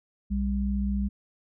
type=tone pair together; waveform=sine; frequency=61.74 / 200 Hz; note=B1 / G3; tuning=0 / +35 cents; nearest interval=octave + minor sixth; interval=2035 cents; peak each=-27 / -27 dBFS; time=0.3-1.09 s; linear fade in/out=20 ms; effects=none